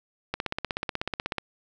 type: click train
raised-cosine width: 0.3 ms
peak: -12 dBFS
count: 18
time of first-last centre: 0.34-1.383 s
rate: 16.3 Hz
effects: none